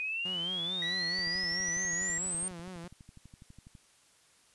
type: exponential sweep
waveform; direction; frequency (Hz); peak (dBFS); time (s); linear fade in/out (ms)
sine; up; 2472 to 8800; -32; 0-2.48; 0
type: tone with vibrato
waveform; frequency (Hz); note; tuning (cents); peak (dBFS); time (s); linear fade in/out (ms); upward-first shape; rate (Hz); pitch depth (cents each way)
sawtooth; 176.7; F3; +21; -38; 0.25-2.88; 5; sine; 4.6; 98
type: tone with pitch glide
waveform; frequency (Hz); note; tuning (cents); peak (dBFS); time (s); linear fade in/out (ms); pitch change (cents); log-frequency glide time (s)
triangle; 1946 to 1933.7; B6 to B6; -26 to -37; -33; 0.82-2.18; 2; -11; 1.79-1.89
type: click train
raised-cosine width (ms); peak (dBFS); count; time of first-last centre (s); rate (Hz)
5; -39; 32; 1.19-3.752; 12.1
effects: white hiss -64 dBFS RMS until 4.54 s + resampled to 24000 Hz